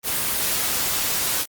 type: noise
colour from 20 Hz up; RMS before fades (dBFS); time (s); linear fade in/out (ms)
white; -23; 0.03-1.46; 50
effects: Opus 24 kbps